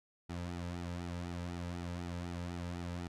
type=tone with flanger; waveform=sawtooth; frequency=87.31 Hz; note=F2; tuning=in tune; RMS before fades=-41 dBFS; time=0.29-3.08 s; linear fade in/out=10 ms; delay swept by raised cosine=1.8 to 2.8 ms; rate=4 Hz; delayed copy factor=-0.85; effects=low-pass 8000 Hz 12 dB/octave